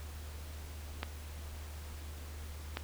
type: clicks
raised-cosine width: 0.3 ms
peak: -19 dBFS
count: 2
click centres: 1.031 / 2.771 s
effects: added 75 Hz sine -43 dBFS peak until 2.83 s + pink hiss -52 dBFS RMS until 2.83 s